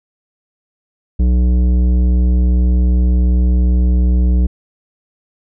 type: tone with tanh clipping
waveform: triangle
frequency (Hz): 61.3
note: B1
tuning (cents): -12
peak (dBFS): -11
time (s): 1.19-4.47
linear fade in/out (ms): 10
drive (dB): 16
effects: none